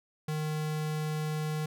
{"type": "tone", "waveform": "square", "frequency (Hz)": 153.9, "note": "D#3", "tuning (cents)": -19, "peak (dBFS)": -31, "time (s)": [0.28, 1.66], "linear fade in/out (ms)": 5, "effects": []}